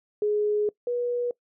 sine tone pair in turn, 418.6 / 485 Hz, G#4 / B4, +14 / -31 cents, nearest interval minor third, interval 255 cents, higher second, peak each -21 / -24 dBFS, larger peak first, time 0.22-0.69 / 0.87-1.31 s, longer first, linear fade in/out 2 ms, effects noise-tail reverb RT60 0.1 s tail -22 dB re dry

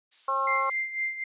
violet noise, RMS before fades -42 dBFS, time 0.11-0.74 s, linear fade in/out 20 ms
harmonic tone, 269.7 Hz, C#4, 47 cents flat, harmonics 2 / 3 / 4 / 5, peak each -34 / -36 / -25 / -33 dBFS, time 0.28-0.7 s, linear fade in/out 5 ms
sine tone with tremolo, 2093 Hz, C7, in tune, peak -25 dBFS, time 0.47-1.24 s, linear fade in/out 5 ms, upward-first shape sine, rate 4 Hz, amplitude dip 70%
effects resampled to 8000 Hz

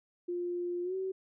sine tone with pitch glide, 351.8 to 379.2 Hz, F4 to F#4, +13 to +43 cents, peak -32 dBFS, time 0.28-1.12 s, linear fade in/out 10 ms, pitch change +130 cents, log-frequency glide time 0.83-0.95 s, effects none

